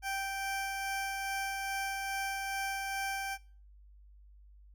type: tone with tremolo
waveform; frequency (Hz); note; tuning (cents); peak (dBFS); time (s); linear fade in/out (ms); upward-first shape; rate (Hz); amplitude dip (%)
20% pulse; 782; G5; -4; -28; 0.02-3.38; 50; sine; 2.4; 25
effects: noise-tail reverb RT60 0.4 s tail -21 dB re dry + added 50 Hz sine -54 dBFS peak until 4.74 s